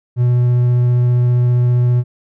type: tone with vibrato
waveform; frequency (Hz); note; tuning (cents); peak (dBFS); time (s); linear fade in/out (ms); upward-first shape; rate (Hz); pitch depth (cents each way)
triangle; 122.6; B2; -12; -8; 0.16-2.04; 50; triangle; 15; 9
effects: none